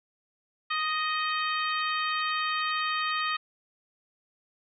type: harmonic tone with a mistuned harmonic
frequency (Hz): 622.3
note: D#5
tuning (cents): 0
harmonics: 2 / 3 / 4 / 5 / 6 / 7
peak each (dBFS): -29 / -33 / -35 / -37 / -39 / -40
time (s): 0.7-3.37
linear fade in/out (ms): 10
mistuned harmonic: 4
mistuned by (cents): +21
effects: none